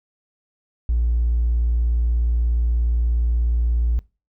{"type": "tone with hard clipping", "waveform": "sine", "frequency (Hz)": 58.4, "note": "A#1", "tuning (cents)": 4, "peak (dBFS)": -17, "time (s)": [0.89, 3.99], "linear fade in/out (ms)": 0, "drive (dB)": 1, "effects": ["noise-tail reverb RT60 0.3 s tail -22 dB re dry"]}